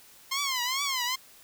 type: tone with vibrato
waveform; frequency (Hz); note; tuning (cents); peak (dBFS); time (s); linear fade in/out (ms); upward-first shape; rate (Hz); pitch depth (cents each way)
10% pulse; 1051; C6; +7; -19; 0.31-1.16; 10; triangle; 2.4; 170
effects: white hiss -54 dBFS RMS until 1.43 s